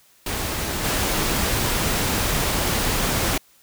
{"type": "noise with level steps", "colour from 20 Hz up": "pink", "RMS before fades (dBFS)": [-26, -22], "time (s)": [0.26, 3.38], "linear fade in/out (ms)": 5, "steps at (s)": 0.83, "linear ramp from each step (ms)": 20, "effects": ["white hiss -56 dBFS RMS until 3.62 s"]}